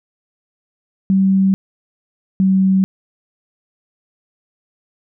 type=tone pair in turn; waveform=sine; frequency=192.3 / 190.53 Hz; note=G3 / G3; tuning=-33 / -49 cents; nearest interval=unison; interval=16 cents; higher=first; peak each=-10 dBFS; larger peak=neither; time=1.1-1.54 / 2.4-2.84 s; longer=neither; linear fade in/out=0 ms; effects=none